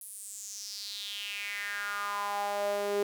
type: tone with high-pass filter sweep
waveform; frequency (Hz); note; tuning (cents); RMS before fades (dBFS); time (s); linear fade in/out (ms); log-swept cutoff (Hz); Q
sawtooth; 203.5; G#3; -35; -35; 0.01-3.03; 2; 11000 to 410; 4.8
effects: none